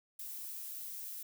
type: noise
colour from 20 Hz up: violet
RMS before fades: -44 dBFS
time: 0.19-1.23 s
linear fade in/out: 5 ms
effects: none